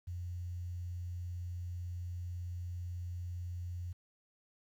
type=tone; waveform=sine; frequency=88.2 Hz; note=F2; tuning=18 cents sharp; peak=-38 dBFS; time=0.07-3.93 s; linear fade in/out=10 ms; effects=11-bit